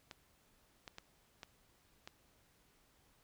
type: clicks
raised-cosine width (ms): 0.2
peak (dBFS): -30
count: 5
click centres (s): 0.112 / 0.878 / 0.984 / 1.432 / 2.075
effects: pink hiss -71 dBFS RMS until 3.23 s